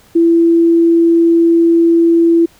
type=tone; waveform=sine; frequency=334.9 Hz; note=E4; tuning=27 cents sharp; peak=-6 dBFS; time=0.15-2.46 s; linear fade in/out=10 ms; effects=pink hiss -47 dBFS RMS until 2.59 s